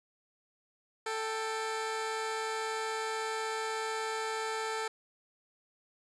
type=tone pair together; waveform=15% pulse; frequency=441.7 / 787 Hz; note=A4 / G5; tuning=+7 / +7 cents; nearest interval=minor seventh; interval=1000 cents; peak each=-27 / -36 dBFS; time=1.06-4.88 s; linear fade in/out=5 ms; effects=resampled to 22050 Hz + 10-bit